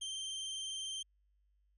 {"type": "tone with vibrato", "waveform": "sawtooth", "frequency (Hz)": 3136, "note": "G7", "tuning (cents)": 0, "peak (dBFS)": -36, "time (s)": [0.01, 1.03], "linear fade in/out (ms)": 10, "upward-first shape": "sine", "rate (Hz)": 20, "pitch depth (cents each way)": 36, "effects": ["added 50 Hz sine -70 dBFS peak until 1.77 s", "resampled to 24000 Hz"]}